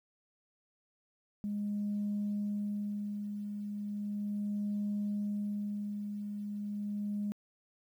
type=tone with tremolo; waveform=sine; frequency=206 Hz; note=G#3; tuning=14 cents flat; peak=-30 dBFS; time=1.44-7.32 s; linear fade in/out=0 ms; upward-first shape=sine; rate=0.36 Hz; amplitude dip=50%; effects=tanh soft clip ceiling -28 dBFS + 11-bit